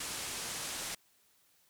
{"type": "low-pass noise", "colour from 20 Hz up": "white", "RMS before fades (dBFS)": -40, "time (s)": [0, 0.95], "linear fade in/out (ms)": 5, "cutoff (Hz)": 10000, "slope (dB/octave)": 24, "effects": ["white hiss -69 dBFS RMS until 1.69 s"]}